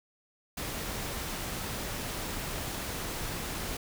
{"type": "noise", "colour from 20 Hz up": "pink", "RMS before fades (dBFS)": -36, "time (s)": [0.57, 3.77], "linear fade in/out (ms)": 5, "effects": []}